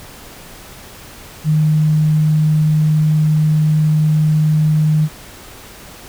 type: tone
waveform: sine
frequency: 154.1 Hz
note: D#3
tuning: 16 cents flat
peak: -10 dBFS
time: 1.44-5.09 s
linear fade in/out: 50 ms
effects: pink hiss -37 dBFS RMS until 6.08 s